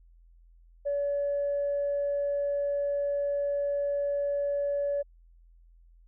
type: tone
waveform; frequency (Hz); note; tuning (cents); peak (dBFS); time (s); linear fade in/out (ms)
sine; 570; C#5; +48; -25; 0.85-5.03; 20
effects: tanh soft clip ceiling -22 dBFS + added 42 Hz sine -54 dBFS peak until 6.07 s